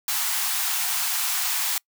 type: high-pass noise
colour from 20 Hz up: white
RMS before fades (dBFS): -25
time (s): 0.08-1.78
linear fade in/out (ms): 2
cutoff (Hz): 710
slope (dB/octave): 96
effects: noise-tail reverb RT60 0.1 s tail -26 dB re dry